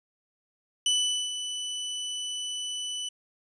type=tone with ADSR envelope; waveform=sawtooth; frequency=2985 Hz; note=F#7; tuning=15 cents sharp; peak=-18 dBFS; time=0.86-3.09 s; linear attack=3 ms; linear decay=440 ms; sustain=-10 dB; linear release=6 ms; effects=resampled to 22050 Hz